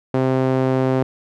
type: tone with band-pass filter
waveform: sawtooth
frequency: 130.81 Hz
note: C3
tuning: in tune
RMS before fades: -18 dBFS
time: 0.14-1.03 s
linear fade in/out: 2 ms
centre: 430 Hz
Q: 0.89
effects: none